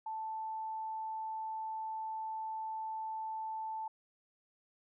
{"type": "tone", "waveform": "sine", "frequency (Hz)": 880, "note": "A5", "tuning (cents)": 0, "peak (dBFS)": -37, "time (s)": [0.06, 3.88], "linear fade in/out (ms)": 5, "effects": []}